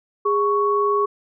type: tone pair together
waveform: sine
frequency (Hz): 410.1 / 1112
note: G#4 / C#6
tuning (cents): -22 / +5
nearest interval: octave + perfect fourth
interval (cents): 1727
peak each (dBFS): -19 / -19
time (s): 0.25-1.06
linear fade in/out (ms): 10
effects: none